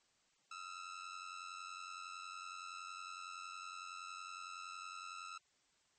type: ring-modulated tone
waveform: sawtooth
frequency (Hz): 1318.5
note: E6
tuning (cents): 0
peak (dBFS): -40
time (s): 0.51-5.38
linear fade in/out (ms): 5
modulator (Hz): 45.4
effects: white hiss -75 dBFS RMS until 5.98 s + MP3 32 kbps